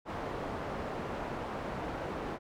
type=low-pass noise; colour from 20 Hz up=white; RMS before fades=-38 dBFS; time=0.05-2.39 s; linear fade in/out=50 ms; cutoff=850 Hz; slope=12 dB/octave; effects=none